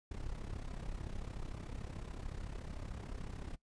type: noise with amplitude modulation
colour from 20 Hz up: brown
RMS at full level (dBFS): -40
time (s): 0.11-3.56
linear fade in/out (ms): 5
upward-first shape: sine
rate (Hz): 33.6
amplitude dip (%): 75
effects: noise-tail reverb RT60 0.1 s tail -19 dB re dry + resampled to 22050 Hz